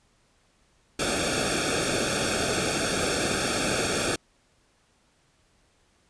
pink noise with comb filter, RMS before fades -26 dBFS, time 0.99-4.16 s, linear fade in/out 5 ms, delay 1 ms, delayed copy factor -1, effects pink hiss -65 dBFS RMS until 6.09 s + resampled to 22050 Hz

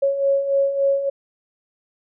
sine beating tone pair, 550 / 553.5 Hz, C#5 / C#5, -14 / -3 cents, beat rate 3.5 Hz, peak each -24 / -17 dBFS, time 0.02-1.1 s, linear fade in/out 10 ms, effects none

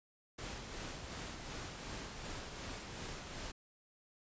pink noise with tremolo, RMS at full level -44 dBFS, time 0.38-3.52 s, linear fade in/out 10 ms, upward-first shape sine, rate 2.7 Hz, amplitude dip 35%, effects resampled to 16000 Hz

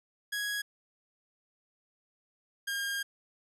sawtooth tone pair in turn, 1661.2 / 1614.8 Hz, G#6 / G#6, 0 / -49 cents, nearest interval unison, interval 49 cents, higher first, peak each -28 dBFS, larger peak neither, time 0.32-0.62 / 2.67-3.03 s, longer second, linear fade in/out 10 ms, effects resampled to 32000 Hz

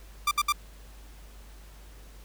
sawtooth tone bursts, 1183 Hz, D6, 12 cents sharp, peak -18 dBFS, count 3, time 0.27-0.524 s, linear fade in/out 5 ms, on 42 ms, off 64 ms, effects added 50 Hz sine -46 dBFS peak until 2.24 s + pink hiss -55 dBFS RMS until 2.24 s

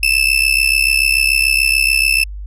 35% pulse tone with amplitude modulation, 2637 Hz, E7, in tune, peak -6 dBFS, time 0.03-2.24 s, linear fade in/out 2 ms, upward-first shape sine, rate 66.9 Hz, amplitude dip 85%, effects added 50 Hz sine -25 dBFS peak until 2.46 s + resampled to 32000 Hz

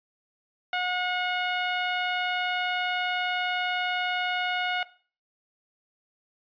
15% pulse tone, 725 Hz, F#5, 35 cents flat, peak -19 dBFS, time 0.73-4.83 s, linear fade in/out 2 ms, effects noise-tail reverb RT60 0.4 s tail -17 dB re dry + resampled to 11025 Hz

